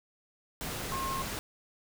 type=tone in noise; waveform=sine; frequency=1071 Hz; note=C6; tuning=40 cents sharp; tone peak=-33 dBFS; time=0.92-1.22 s; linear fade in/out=0 ms; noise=pink; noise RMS=-37 dBFS; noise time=0.61-1.39 s; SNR=+1 dB; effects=none